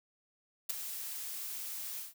blue noise with ADSR envelope, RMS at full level -30 dBFS, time 0.69-2.14 s, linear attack 10 ms, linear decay 11 ms, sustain -11 dB, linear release 150 ms, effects none

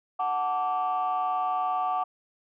sine chord, D major, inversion first, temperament equal with one note detuned, 740 / 880 / 1162.5 Hz, F#5 / A5 / D6, 0 / 0 / -18 cents, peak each -26 / -32 / -28 dBFS, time 0.19-2.04 s, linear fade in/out 10 ms, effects tanh soft clip ceiling -19 dBFS

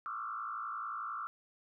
sine tone with frequency modulation, 1256 Hz, D#6, 16 cents sharp, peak -37 dBFS, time 0.06-1.27 s, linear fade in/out 0 ms, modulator 55.6 Hz, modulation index 2.5, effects none

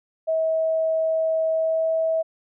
sine tone with pitch glide, 643 to 647.1 Hz, E5 to E5, -43 to -32 cents, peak -19 dBFS, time 0.27-2.23 s, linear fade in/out 20 ms, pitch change +11 cents, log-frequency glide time 1.53-1.9 s, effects none

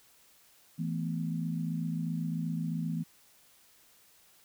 sine chord, E suspended fourth, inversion none, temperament equal with one note detuned, 164.81 / 220 / 247.8 Hz, E3 / A3 / B3, 0 / 0 / +6 cents, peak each -32 / -38 / -38 dBFS, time 0.78-3.04 s, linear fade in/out 20 ms, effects white hiss -62 dBFS RMS until 4.44 s

